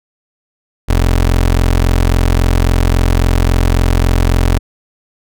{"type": "tone", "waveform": "25% pulse", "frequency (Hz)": 43.65, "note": "F1", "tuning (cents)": 0, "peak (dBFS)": -5, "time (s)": [0.88, 4.59], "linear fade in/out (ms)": 20, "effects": []}